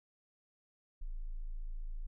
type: tone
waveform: sine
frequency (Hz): 27.42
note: A0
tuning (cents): -5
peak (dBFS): -37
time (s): 1.01-2.07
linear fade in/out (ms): 10
effects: none